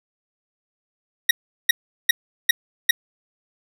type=tone bursts; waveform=25% pulse; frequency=1891 Hz; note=A#6; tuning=24 cents sharp; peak=-7 dBFS; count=5; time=1.29-2.91 s; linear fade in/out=5 ms; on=20 ms; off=380 ms; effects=none